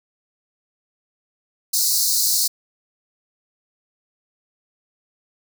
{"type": "high-pass noise", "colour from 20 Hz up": "pink", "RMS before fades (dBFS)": -19, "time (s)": [1.73, 2.48], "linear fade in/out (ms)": 10, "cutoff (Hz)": 4100, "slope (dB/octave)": 96, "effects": []}